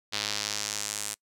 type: tone with band-pass filter sweep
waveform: sawtooth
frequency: 104.4 Hz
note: G#2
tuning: 10 cents sharp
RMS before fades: -33 dBFS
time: 0.12-1.15 s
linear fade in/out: 20 ms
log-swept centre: 4200 to 8600 Hz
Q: 1.7
effects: noise-tail reverb RT60 0.1 s tail -25 dB re dry